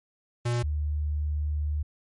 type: tone pair in turn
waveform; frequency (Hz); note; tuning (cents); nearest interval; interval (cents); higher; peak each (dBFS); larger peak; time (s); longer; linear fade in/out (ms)
square / sine; 120 / 74.68; B2 / D2; -49 / +30; minor sixth; 821; first; -25; neither; 0.45-0.63 / 0.63-1.83; second; 10
effects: MP3 48 kbps